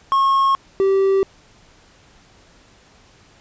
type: tone pair in turn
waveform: triangle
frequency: 1087 / 388.3 Hz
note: C#6 / G4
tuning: -34 / -16 cents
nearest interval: octave + tritone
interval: 1782 cents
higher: first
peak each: -11 dBFS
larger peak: neither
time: 0.12-0.55 / 0.8-1.23 s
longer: neither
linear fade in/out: 0 ms
effects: pink hiss -51 dBFS RMS until 3.4 s + resampled to 16000 Hz